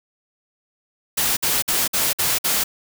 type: noise bursts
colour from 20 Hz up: white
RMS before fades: -20 dBFS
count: 6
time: 1.17-2.64 s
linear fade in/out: 10 ms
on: 200 ms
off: 54 ms
effects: none